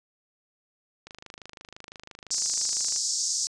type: click train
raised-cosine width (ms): 0.2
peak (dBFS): -25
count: 50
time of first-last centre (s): 1.07-2.962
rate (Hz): 25.9
type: band-pass noise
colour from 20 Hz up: pink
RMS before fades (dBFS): -28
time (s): 2.31-3.47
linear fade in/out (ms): 0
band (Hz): 5000 to 7700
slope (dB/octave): 48
effects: resampled to 22050 Hz